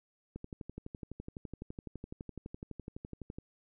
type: click train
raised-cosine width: 3 ms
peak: -29 dBFS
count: 37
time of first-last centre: 0.36-3.385 s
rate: 11.9 Hz
effects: none